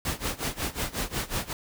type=noise with tremolo; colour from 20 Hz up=pink; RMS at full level=-28 dBFS; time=0.05-1.53 s; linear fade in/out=2 ms; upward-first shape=sine; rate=5.5 Hz; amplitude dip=90%; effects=none